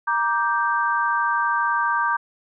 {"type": "chord", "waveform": "sine", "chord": "G minor", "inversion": "first", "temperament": "just", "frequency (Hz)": [940.8, 1176, 1568], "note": ["Bb5", "D6", "G6"], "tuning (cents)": [16, 2, 0], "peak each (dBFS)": -23, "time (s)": [0.07, 2.17], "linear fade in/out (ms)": 10, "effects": []}